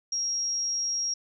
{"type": "tone", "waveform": "sine", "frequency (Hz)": 5610, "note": "F8", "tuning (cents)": 7, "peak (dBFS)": -26, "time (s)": [0.12, 1.14], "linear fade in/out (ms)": 5, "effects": []}